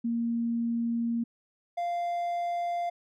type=tone pair in turn; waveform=sine / triangle; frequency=233.1 / 695.1 Hz; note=A#3 / F5; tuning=0 / -8 cents; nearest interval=octave + perfect fifth; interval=1892 cents; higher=second; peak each=-26 dBFS; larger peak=neither; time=0.04-1.24 / 1.77-2.9 s; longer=first; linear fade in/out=10 ms; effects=none